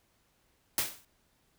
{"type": "noise with exponential decay", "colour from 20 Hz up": "white", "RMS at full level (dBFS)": -26, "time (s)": [0.78, 1.05], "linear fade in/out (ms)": 1, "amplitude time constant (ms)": 58, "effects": ["pink hiss -71 dBFS RMS until 1.58 s"]}